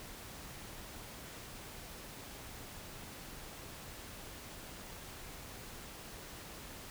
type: silence
effects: pink hiss -49 dBFS RMS until 6.9 s